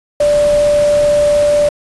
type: tone in noise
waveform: sine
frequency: 587.3 Hz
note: D5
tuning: in tune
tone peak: -8 dBFS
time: 0.2-1.69 s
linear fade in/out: 5 ms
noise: pink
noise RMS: -25 dBFS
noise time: 0.2-1.69 s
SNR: +14 dB
effects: resampled to 24000 Hz